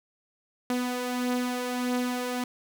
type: beating tone pair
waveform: sawtooth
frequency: 246.9 / 248.5 Hz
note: B3 / B3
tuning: 0 / +11 cents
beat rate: 1.6 Hz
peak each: -30 / -24 dBFS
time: 0.7-2.44 s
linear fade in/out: 2 ms
effects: none